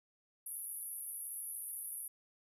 white band-pass noise, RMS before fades -44 dBFS, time 0.46-2.08 s, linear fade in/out 5 ms, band 10000 to 12000 Hz, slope 96 dB/octave, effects none

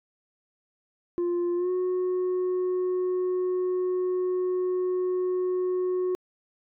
sine tone with pitch glide, 349.5 to 365.8 Hz, F4 to F#4, +1 to -20 cents, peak -21 dBFS, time 1.18-6.15 s, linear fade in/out 0 ms, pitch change +79 cents, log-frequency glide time 1.56-1.7 s, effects tanh soft clip ceiling -23 dBFS

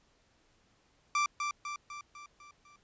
30% pulse tone with echo, 1174.7 Hz, D6, in tune, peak -24 dBFS, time 1.15-1.26 s, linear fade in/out 2 ms, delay 250 ms, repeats 6, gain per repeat -5 dB, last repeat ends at 2.76 s, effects pink hiss -69 dBFS RMS until 2.83 s + resampled to 16000 Hz

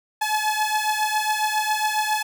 sawtooth beating tone pair, 853 / 860.3 Hz, G#5 / A5, +46 / -39 cents, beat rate 7.3 Hz, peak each -19 / -21 dBFS, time 0.21-2.23 s, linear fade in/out 10 ms, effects none

